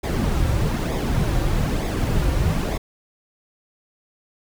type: noise with flanger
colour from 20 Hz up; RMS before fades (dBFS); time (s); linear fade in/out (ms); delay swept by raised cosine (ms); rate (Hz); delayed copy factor
brown; -21; 0.03-2.78; 10; 0.68 to 4.78; 1.1; -0.55
effects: none